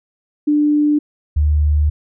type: tone pair in turn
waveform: sine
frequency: 296.7 / 74.78 Hz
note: D4 / D2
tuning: +18 / +32 cents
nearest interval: 2 octaves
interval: 2386 cents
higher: first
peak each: -11 dBFS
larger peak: neither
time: 0.47-0.99 / 1.36-1.9 s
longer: second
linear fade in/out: 10 ms
effects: none